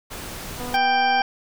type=noise; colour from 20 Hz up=pink; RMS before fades=-34 dBFS; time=0.1-0.77 s; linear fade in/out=20 ms
type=click train; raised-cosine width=1 ms; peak=-22 dBFS; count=151; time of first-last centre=0.6-1.21 s; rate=246 Hz
type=harmonic tone; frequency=786 Hz; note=G5; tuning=4 cents sharp; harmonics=1 / 2 / 3 / 4 / 6 / 7; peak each=-18 / -24 / -28 / -30 / -34 / -35 dBFS; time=0.74-1.22 s; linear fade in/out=2 ms
effects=none